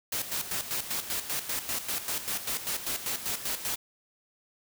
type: noise with tremolo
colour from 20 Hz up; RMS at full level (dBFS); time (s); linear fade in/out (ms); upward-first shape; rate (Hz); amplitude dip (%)
white; -31; 0.12-3.76; 5; square; 5.1; 65
effects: none